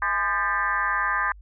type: tone with frequency modulation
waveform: sine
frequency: 1396.9 Hz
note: F6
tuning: in tune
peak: -21 dBFS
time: 0.02-1.32 s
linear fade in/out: 2 ms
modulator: 187 Hz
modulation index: 2.4
effects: added 50 Hz sine -43 dBFS peak until 1.41 s